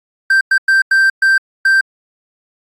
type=tone bursts at uneven times; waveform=triangle; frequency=1568 Hz; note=G6; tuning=in tune; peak=-6 dBFS; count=6; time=0.3-0.41 / 0.51-0.58 / 0.68-0.82 / 0.91-1.1 / 1.22-1.38 / 1.65-1.81 s; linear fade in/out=5 ms; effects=AAC 64 kbps